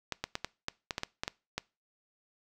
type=clicks; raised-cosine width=0.2 ms; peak=-15 dBFS; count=11; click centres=0.123 / 0.24 / 0.354 / 0.446 / 0.684 / 0.908 / 0.981 / 1.034 / 1.235 / 1.279 / 1.58 s; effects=noise-tail reverb RT60 0.3 s tail -23 dB re dry